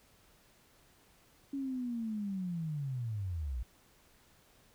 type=linear sweep; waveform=sine; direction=down; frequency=280 to 55 Hz; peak=-34 dBFS; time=1.53-3.63 s; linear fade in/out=5 ms; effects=pink hiss -65 dBFS RMS until 4.74 s